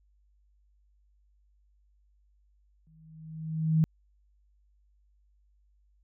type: tone with exponential growth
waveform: sine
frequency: 158.7 Hz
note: D#3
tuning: 35 cents sharp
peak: -18 dBFS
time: 2.87-3.84 s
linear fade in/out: 0 ms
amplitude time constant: 210 ms
effects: added 50 Hz sine -63 dBFS peak until 6.03 s